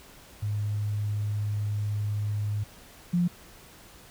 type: tone pair in turn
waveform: sine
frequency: 104.2 / 175.24 Hz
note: G#2 / F3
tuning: +6 / +6 cents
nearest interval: major sixth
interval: 900 cents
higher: second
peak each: -26 / -21 dBFS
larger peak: second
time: 0.42-2.64 / 3.13-3.28 s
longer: first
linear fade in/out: 10 ms
effects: pink hiss -51 dBFS RMS until 4.1 s